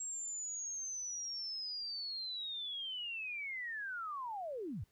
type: linear sweep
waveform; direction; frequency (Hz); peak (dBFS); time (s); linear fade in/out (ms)
sine; down; 7600 to 69.3; -39; 0-4.84; 5
effects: pink hiss -75 dBFS RMS until 4.91 s